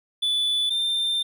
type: tone pair in turn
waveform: triangle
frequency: 3474 / 3588 Hz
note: A7 / A7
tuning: -23 / +33 cents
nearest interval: minor second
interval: 56 cents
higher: second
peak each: -19 / -20 dBFS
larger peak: first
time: 0.22-0.7 / 0.7-1.23 s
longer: second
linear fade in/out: 10 ms
effects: none